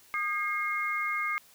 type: tone cluster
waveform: sine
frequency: 1224 / 1615 / 2141 Hz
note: D#6 / G#6 / C7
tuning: -29 / -49 / +39 cents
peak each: -32 / -39 / -30 dBFS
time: 0.14-1.38 s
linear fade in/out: 0 ms
effects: white hiss -58 dBFS RMS until 1.54 s